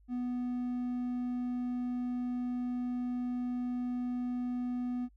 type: tone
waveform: triangle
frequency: 246.9 Hz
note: B3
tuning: in tune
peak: -30 dBFS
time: 0.08-5.09 s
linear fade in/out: 50 ms
effects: noise-tail reverb RT60 0.1 s tail -23 dB re dry + added 50 Hz sine -59 dBFS peak until 5.16 s